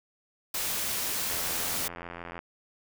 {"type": "noise", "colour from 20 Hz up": "white", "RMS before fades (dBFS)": -31, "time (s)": [0.54, 1.88], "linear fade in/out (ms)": 5}
{"type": "click train", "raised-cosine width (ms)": 0.5, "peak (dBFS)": -24, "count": 95, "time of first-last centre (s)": [1.3, 2.39], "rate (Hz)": 86.2}
{"effects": []}